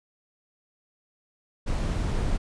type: noise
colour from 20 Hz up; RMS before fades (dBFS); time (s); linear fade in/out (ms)
brown; -26; 1.66-2.38; 20
effects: resampled to 22050 Hz